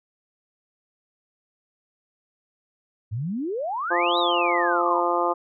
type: exponential two-way sweep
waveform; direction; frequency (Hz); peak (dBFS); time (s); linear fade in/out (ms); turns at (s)
sine; up then down; 98.7 to 3951 to 894; -25; 3.11-5.01; 20; 4.18
type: harmonic tone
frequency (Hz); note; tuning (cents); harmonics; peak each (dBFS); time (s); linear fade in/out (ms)
173.9; F3; -7; 2 / 3 / 4 / 5 / 6 / 7; -27 / -27 / -27 / -27 / -27 / -27; 3.9-5.34; 20
effects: none